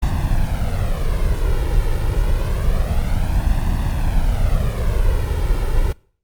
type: noise with flanger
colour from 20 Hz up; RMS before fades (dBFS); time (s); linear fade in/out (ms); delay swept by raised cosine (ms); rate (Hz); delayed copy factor
brown; -17; 0.02-5.93; 10; 1.1 to 2.2; 0.27; +0.7
effects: noise-tail reverb RT60 0.5 s tail -23 dB re dry + Opus 48 kbps